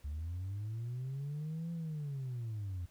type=linear two-way sweep; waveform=sine; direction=up then down; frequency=70 to 170 to 84.7 Hz; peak=-35 dBFS; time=0.04-2.86 s; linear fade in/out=10 ms; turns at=1.72 s; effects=tanh soft clip ceiling -35 dBFS + pink hiss -67 dBFS RMS until 2.9 s